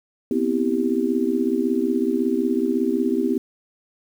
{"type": "chord", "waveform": "sine", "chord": "C major seventh", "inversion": "third", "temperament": "just", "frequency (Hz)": [245.3, 261.6, 327, 392.4], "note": ["B3", "C4", "E4", "G4"], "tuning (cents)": [-12, 0, -14, 2], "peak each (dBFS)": -24, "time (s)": [0.31, 3.38], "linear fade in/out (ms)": 2, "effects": ["8-bit"]}